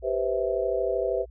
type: chord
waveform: sine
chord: C major seventh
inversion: second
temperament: just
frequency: 392.4 / 490.5 / 523.3 / 654.1 Hz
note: G4 / B4 / C5 / E5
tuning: +2 / -12 / 0 / -14 cents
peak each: -29 dBFS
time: 0.02-1.26 s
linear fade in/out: 50 ms
effects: added 60 Hz sine -44 dBFS peak until 1.3 s